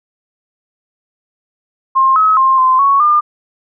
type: tone with pitch steps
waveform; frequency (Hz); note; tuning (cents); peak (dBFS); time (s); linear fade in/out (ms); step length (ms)
sine; 1062 / 1280 / 1059 / 1036 / 1111 / 1204; C6 / D#6 / C6 / C6 / C#6 / D6; +25 / +49 / +21 / -17 / +4 / +43; -7; 1.95-3.21; 20; 210
effects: none